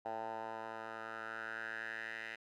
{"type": "tone with band-pass filter sweep", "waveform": "10% pulse", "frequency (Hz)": 111.9, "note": "A2", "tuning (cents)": 30, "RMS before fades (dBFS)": -44, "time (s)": [0.05, 2.36], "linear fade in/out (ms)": 10, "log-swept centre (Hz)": [810, 2100], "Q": 4.6, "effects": []}